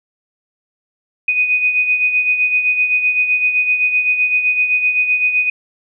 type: beating tone pair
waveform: sine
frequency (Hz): 2489 / 2496.8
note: D#7 / D#7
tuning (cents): 0 / +5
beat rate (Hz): 7.8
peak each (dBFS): -13 / -21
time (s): 1.28-5.5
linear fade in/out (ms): 5
effects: none